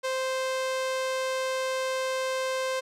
sawtooth tone, 522 Hz, C5, 4 cents flat, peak -23 dBFS, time 0.03-2.81 s, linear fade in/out 20 ms, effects low-pass 9000 Hz 12 dB/octave

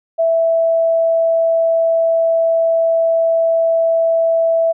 sine tone, 659.3 Hz, E5, in tune, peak -11 dBFS, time 0.18-4.73 s, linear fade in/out 20 ms, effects none

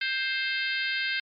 harmonic tone with a mistuned harmonic, 526 Hz, C5, 9 cents sharp, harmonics 3 / 4 / 5 / 6 / 7 / 8 / 9, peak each -30 / -32 / -34 / -36 / -37 / -38 / -39 dBFS, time 0.01-1.2 s, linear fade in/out 5 ms, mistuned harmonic 9, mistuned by +17 cents, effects MP3 48 kbps

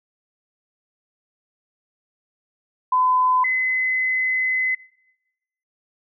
sine tone pair in turn, 1013 / 2033 Hz, B5 / B6, +44 / +50 cents, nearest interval octave, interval 1206 cents, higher second, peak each -15 / -18 dBFS, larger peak first, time 2.92-3.44 / 3.44-4.75 s, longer second, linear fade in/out 5 ms, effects noise-tail reverb RT60 1.0 s tail -23 dB re dry

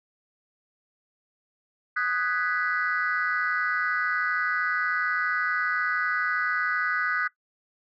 sine chord, G# minor seventh, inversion second, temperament equal with one note detuned, 1244.5 / 1488.6 / 1661.2 / 1975.5 Hz, D#6 / F#6 / G#6 / B6, 0 / +10 / 0 / 0 cents, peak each -29 / -25 / -31 / -31 dBFS, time 1.96-7.28 s, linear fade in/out 10 ms, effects noise-tail reverb RT60 0.1 s tail -19 dB re dry + tanh soft clip ceiling -16 dBFS

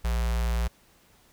square tone with notch filter, 58.1 Hz, A#1, 5 cents flat, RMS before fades -26 dBFS, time 0.04-0.68 s, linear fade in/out 10 ms, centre 280 Hz, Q 0.81, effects pink hiss -60 dBFS RMS until 1.32 s

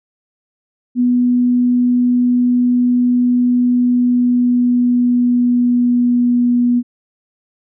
sine tone with pitch glide, 246 to 242.9 Hz, B3 to B3, -7 to -29 cents, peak -10 dBFS, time 0.95-6.83 s, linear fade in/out 50 ms, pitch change -22 cents, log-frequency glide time 3.76-6.53 s, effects none

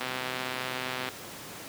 click train, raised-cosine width 0.3 ms, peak -16 dBFS, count 139, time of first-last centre 0.01-1.088 s, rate 128 Hz, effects pink hiss -42 dBFS RMS until 1.68 s + high-pass 150 Hz 12 dB/octave

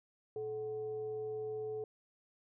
sine tone with frequency modulation, 432.1 Hz, A4, 31 cents flat, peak -37 dBFS, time 0.36-1.84 s, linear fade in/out 2 ms, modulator 314 Hz, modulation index 0.32, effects none

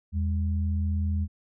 sine tone pair together, 82.41 / 202.3 Hz, E2 / G#3, 0 / -45 cents, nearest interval octave + major third, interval 1555 cents, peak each -24 / -33 dBFS, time 0.12-1.28 s, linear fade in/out 50 ms, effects none

